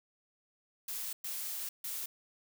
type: noise bursts at uneven times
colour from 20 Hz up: blue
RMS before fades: -39 dBFS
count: 3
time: 0.88-1.13 / 1.24-1.69 / 1.84-2.06 s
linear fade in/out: 5 ms
effects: none